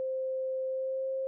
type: tone with pitch glide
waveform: sine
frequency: 523.3 to 530.6 Hz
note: C5 to C5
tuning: 0 to +24 cents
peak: -30 dBFS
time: 0-1.27 s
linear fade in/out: 0 ms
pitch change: +24 cents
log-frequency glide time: 0.67-1.08 s
effects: none